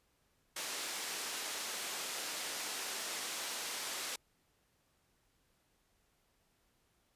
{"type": "band-pass noise", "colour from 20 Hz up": "white", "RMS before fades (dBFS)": -41, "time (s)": [0.56, 4.16], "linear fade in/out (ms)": 5, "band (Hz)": [300, 7800], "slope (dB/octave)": 12, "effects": ["pink hiss -75 dBFS RMS until 7.15 s", "resampled to 32000 Hz"]}